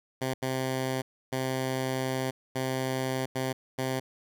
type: tone bursts at uneven times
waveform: 10% pulse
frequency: 130.81 Hz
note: C3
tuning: in tune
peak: -20 dBFS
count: 6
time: 0.21-0.34 / 0.42-1.02 / 1.32-2.31 / 2.55-3.26 / 3.35-3.53 / 3.78-4 s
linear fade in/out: 10 ms
effects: none